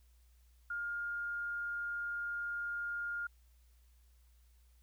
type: tone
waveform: sine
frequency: 1413 Hz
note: F6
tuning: 20 cents sharp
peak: -36 dBFS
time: 0.7-3.27 s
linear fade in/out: 5 ms
effects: added 60 Hz sine -62 dBFS peak until 4.82 s + white hiss -75 dBFS RMS until 4.82 s